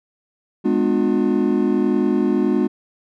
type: chord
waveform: triangle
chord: G# diminished seventh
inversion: none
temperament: just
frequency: 207.7 / 249.2 / 299 / 358.8 Hz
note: G#3 / B3 / D4 / F4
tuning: 0 / +16 / +31 / +47 cents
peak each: -19 dBFS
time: 0.64-2.68 s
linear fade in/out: 20 ms
effects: none